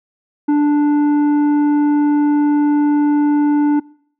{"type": "tone with tanh clipping", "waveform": "sine", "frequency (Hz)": 293.7, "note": "D4", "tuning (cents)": 0, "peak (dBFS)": -12, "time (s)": [0.48, 3.8], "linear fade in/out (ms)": 10, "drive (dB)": 8, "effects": ["noise-tail reverb RT60 0.6 s tail -24 dB re dry"]}